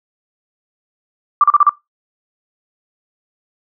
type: tone bursts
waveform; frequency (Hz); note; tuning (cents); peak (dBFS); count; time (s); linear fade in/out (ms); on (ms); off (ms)
sine; 1174.7; D6; 0; -5; 5; 1.41-1.694; 2; 28; 36
effects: noise-tail reverb RT60 0.2 s tail -21 dB re dry